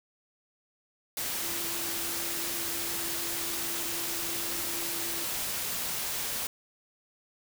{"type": "tone in noise", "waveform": "sine", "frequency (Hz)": 338.6, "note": "E4", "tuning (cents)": 46, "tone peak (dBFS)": -43, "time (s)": [1.42, 5.24], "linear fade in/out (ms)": 2, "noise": "white", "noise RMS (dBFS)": -33, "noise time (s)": [1.17, 6.47], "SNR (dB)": -13, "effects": []}